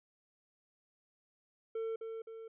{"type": "tone with echo", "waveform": "triangle", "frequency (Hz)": 450, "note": "A4", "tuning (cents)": 39, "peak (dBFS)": -33, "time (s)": [1.75, 1.96], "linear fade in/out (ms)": 5, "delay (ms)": 260, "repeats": 2, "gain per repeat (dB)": -5, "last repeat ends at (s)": 2.48, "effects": ["resampled to 8000 Hz"]}